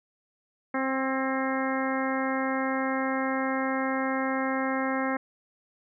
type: harmonic tone with a mistuned harmonic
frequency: 264.9 Hz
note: C4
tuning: 22 cents sharp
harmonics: 1 / 2 / 3 / 4 / 5 / 6 / 7 / 8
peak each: -29 / -32 / -34 / -35 / -36 / -37 / -37 / -38 dBFS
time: 0.74-5.17 s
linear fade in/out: 5 ms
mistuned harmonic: 6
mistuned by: +21 cents
effects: none